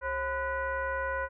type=tone with frequency modulation; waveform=sine; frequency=1006 Hz; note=B5; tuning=32 cents sharp; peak=-29 dBFS; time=0.01-1.29 s; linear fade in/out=50 ms; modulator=469 Hz; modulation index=1.5; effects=none